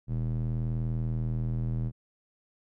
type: tone with band-pass filter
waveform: square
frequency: 40.25 Hz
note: E1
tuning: 41 cents flat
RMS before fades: -30 dBFS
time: 0.07-1.92 s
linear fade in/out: 50 ms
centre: 130 Hz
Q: 1.8
effects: none